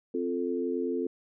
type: chord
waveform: sine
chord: F major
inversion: second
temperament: equal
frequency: 261.6 / 349.2 / 440 Hz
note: C4 / F4 / A4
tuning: 0 / 0 / 0 cents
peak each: -32 dBFS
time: 0.14-1.07 s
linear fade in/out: 5 ms
effects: none